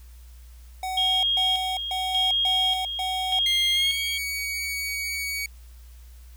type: tone bursts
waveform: square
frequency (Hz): 750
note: F#5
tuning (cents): +23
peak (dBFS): -28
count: 5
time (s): 0.83-3.39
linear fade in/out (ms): 2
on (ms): 400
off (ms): 140
type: tone with tremolo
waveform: sine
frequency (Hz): 3254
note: G#7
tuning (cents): -36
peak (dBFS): -20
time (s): 0.97-4.18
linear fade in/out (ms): 5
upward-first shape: square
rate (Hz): 0.85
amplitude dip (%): 60
type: tone with pitch glide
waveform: sawtooth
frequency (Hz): 2100 to 2251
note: C7 to C#7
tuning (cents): +6 to +26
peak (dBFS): -24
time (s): 3.46-5.46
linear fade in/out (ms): 2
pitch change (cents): +120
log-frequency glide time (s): 3.73-3.98
effects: added 60 Hz sine -43 dBFS peak until 6.36 s + white hiss -58 dBFS RMS until 6.36 s